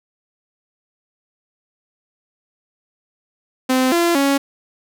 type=tone with pitch steps; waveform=sawtooth; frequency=258.1 / 342 / 277.7 Hz; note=C4 / F4 / C#4; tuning=-23 / -36 / +3 cents; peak=-10 dBFS; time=3.69-4.38 s; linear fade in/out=10 ms; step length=230 ms; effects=none